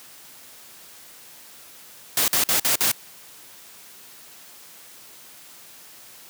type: noise bursts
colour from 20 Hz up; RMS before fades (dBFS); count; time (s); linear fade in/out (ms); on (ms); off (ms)
white; -20; 5; 2.17-2.916; 2; 110; 49
effects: white hiss -46 dBFS RMS until 6.29 s + high-pass 100 Hz 12 dB/octave